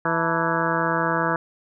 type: harmonic tone with a mistuned harmonic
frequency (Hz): 165.1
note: E3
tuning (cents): +3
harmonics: 1 / 2 / 3 / 4 / 5 / 6 / 7 / 8 / 9 / 10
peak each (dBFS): -29 / -29 / -29 / -29 / -29 / -29 / -29 / -29 / -29 / -29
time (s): 0.05-1.36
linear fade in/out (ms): 2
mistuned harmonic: 5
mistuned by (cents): +120
effects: none